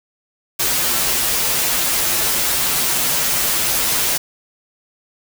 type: noise with comb filter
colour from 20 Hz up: white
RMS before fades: -18 dBFS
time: 0.59-4.18 s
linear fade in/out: 10 ms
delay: 10 ms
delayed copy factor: -0.95
effects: none